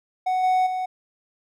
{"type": "tone with level steps", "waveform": "triangle", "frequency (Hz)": 742, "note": "F#5", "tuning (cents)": 5, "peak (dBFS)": [-18, -15, -22], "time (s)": [0.26, 0.86], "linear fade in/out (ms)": 10, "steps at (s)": [0.43, 0.66], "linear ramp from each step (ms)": 10, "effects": []}